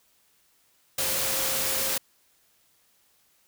sine tone in noise, 533 Hz, C5, 32 cents sharp, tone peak -38 dBFS, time 0.98-1.98 s, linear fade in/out 5 ms, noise white, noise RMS -27 dBFS, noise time 0.98-1.98 s, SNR -14 dB, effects white hiss -65 dBFS RMS until 3.47 s

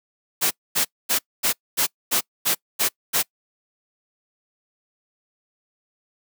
white noise bursts, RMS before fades -20 dBFS, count 9, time 0.41-3.23 s, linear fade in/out 20 ms, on 100 ms, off 240 ms, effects noise-tail reverb RT60 0.1 s tail -25 dB re dry + high-pass 150 Hz 12 dB/octave

